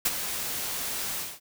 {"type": "noise with ADSR envelope", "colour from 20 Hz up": "white", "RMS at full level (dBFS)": -22, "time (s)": [0.05, 1.4], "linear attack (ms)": 9, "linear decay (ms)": 35, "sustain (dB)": -10, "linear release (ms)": 220, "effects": []}